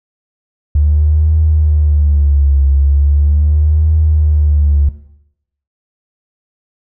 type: tone with vibrato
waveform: triangle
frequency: 73.42 Hz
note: D2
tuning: in tune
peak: -3 dBFS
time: 0.75-4.89 s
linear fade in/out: 5 ms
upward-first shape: triangle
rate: 0.39 Hz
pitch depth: 120 cents each way
effects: noise-tail reverb RT60 0.8 s tail -20 dB re dry + tanh soft clip ceiling -5 dBFS